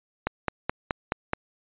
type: click train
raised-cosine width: 0.5 ms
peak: -9 dBFS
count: 6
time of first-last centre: 0.27-1.334 s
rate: 4.7 Hz
effects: resampled to 8000 Hz